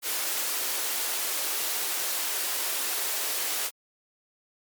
white high-pass noise, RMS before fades -29 dBFS, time 0.02-3.71 s, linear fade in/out 50 ms, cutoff 320 Hz, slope 24 dB/octave, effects MP3 96 kbps

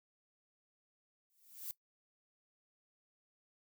violet noise with exponential growth, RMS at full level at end -40 dBFS, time 1.3-1.71 s, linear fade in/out 0 ms, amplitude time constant 88 ms, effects noise-tail reverb RT60 0.1 s tail -18 dB re dry

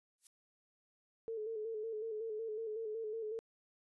violet noise with exponential growth, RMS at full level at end -48 dBFS, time 0.18-0.27 s, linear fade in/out 2 ms, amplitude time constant 19 ms
sine tone with vibrato, 440 Hz, A4, in tune, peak -38 dBFS, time 1.28-3.39 s, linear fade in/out 0 ms, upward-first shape square, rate 5.4 Hz, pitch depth 48 cents each way
effects resampled to 24000 Hz

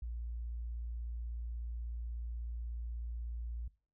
sine tone, 58.2 Hz, A#1, 2 cents flat, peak -38 dBFS, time 0.02-3.68 s, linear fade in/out 5 ms, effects noise-tail reverb RT60 0.4 s tail -21 dB re dry

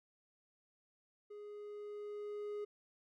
triangle tone with level ramp, 415.3 Hz, G#4, in tune, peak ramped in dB -46 to -37 dBFS, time 1.3-2.65 s, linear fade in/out 10 ms, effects none

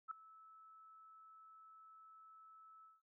sine tone with ADSR envelope, 1306 Hz, E6, 17 cents flat, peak -39 dBFS, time 0.08-3.02 s, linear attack 31 ms, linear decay 3 ms, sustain -20 dB, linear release 180 ms, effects none

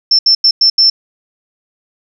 sine tone bursts at uneven times, 5350 Hz, E8, 25 cents sharp, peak -5 dBFS, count 5, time 0.11-0.19 / 0.26-0.35 / 0.44-0.51 / 0.61-0.7 / 0.78-0.9 s, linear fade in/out 5 ms, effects none

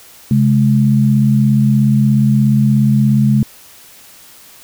sine tone pair together, 134.2 / 211.1 Hz, C3 / G#3, +44 / +29 cents, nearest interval minor sixth, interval 785 cents, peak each -11 dBFS, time 0.31-3.43 s, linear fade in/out 2 ms, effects white hiss -41 dBFS RMS until 4.63 s

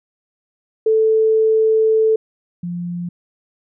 sine tone pair in turn, 440 / 174.61 Hz, A4 / F3, 0 / 0 cents, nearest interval octave + major third, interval 1600 cents, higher first, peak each -11 / -22 dBFS, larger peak first, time 0.86-2.16 / 2.63-3.09 s, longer first, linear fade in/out 5 ms, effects none

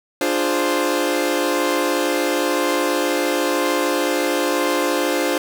sawtooth chord, D half-diminished seventh, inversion none, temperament equal with one note detuned, 295.9 / 349.2 / 415.3 / 523.3 Hz, D4 / F4 / Ab4 / C5, +13 / 0 / 0 / 0 cents, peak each -19 / -19 / -23 / -18 dBFS, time 0.21-5.38 s, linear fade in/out 2 ms, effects none

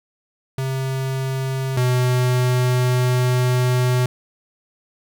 square tone pair in turn, 132.8 / 125.53 Hz, C3 / B2, +26 / +29 cents, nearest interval minor second, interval 97 cents, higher first, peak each -22 / -16 dBFS, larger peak second, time 0.58-1.77 / 1.77-4.06 s, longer second, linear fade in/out 2 ms, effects 8-bit

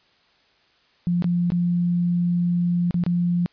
sine tone with dropouts, 174.61 Hz, F3, in tune, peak -18 dBFS, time 1.07-3.46 s, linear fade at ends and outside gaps 0 ms, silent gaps 1.223-1.243 / 1.503-1.52 / 2.909-2.943 / 3.038-3.064 s, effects white hiss -60 dBFS RMS until 3.52 s + resampled to 11025 Hz

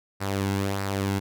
sawtooth tone with flanger, 98.3 Hz, G2, 5 cents sharp, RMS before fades -27 dBFS, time 0.2-1.2 s, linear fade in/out 20 ms, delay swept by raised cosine 0.3 to 1.7 ms, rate 1.6 Hz, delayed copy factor -0.5, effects none

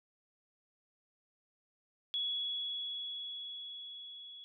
sine tone with level ramp, 3369 Hz, G#7, 24 cents sharp, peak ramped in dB -32 to -48 dBFS, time 2.14-4.44 s, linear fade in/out 0 ms, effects none

